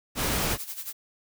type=noise; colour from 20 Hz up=pink; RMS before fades=-27 dBFS; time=0.15-0.58 s; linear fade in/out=50 ms
type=noise with tremolo; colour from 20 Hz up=blue; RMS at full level=-34 dBFS; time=0.23-0.93 s; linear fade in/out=10 ms; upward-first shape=sine; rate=11 Hz; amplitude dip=75%
effects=none